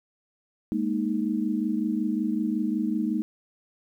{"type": "chord", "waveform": "sine", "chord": "Ab suspended second", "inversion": "none", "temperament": "equal", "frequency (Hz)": [207.7, 233.1, 311.1], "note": ["Ab3", "Bb3", "Eb4"], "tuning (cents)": [0, 0, 0], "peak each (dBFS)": -28, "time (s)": [0.72, 3.22], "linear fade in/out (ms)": 0, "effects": ["10-bit"]}